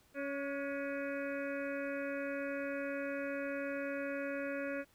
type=harmonic tone with a mistuned harmonic; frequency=279.2 Hz; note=C#4; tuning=13 cents sharp; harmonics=1 / 2 / 4 / 5 / 6 / 7 / 8 / 9; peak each=-41 / -39 / -53 / -46 / -47 / -53 / -53 / -50 dBFS; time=0.14-4.85 s; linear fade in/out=50 ms; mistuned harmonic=5; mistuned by=+47 cents; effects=pink hiss -68 dBFS RMS until 4.94 s